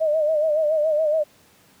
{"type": "tone with vibrato", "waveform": "sine", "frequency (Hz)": 617, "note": "D#5", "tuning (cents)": -15, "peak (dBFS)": -17, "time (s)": [0, 1.24], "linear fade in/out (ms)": 20, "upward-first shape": "sine", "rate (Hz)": 7.1, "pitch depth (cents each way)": 75, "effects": ["pink hiss -55 dBFS RMS until 1.8 s", "high-pass 100 Hz 12 dB/octave"]}